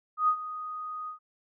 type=tone with ADSR envelope; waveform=sine; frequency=1244.5 Hz; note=D#6; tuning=in tune; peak=-19 dBFS; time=0.17-1.19 s; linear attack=110 ms; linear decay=77 ms; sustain=-15 dB; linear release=110 ms; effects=none